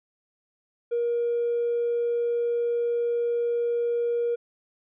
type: tone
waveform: triangle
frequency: 473.6 Hz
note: A#4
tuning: 27 cents sharp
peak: -19 dBFS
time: 0.91-4.36 s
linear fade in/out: 20 ms
effects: tanh soft clip ceiling -20 dBFS + resampled to 8000 Hz